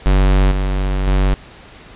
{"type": "tone with level steps", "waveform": "square", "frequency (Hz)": 47.62, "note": "G1", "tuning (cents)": -49, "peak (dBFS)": [-10, -16, -12], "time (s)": [0.06, 1.34], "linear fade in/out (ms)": 0, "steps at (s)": [0.51, 1.07], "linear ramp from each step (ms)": 5, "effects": ["pink hiss -40 dBFS RMS until 1.95 s", "resampled to 8000 Hz"]}